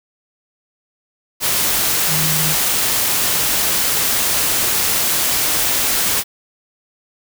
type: tone in noise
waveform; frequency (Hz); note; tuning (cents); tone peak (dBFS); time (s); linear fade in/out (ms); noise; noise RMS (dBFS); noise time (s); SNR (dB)
sine; 155.7; D#3; +2; -22; 2.07-2.56; 50; white; -17; 1.4-6.24; -8
effects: none